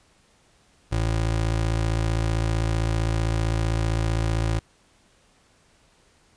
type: tone pair together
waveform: square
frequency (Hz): 55.5 / 111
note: A1 / A2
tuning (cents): +16 / +16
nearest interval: octave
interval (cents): 1200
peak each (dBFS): -25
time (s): 0.91-4.6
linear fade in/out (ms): 20
effects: pink hiss -60 dBFS RMS until 6.36 s + resampled to 22050 Hz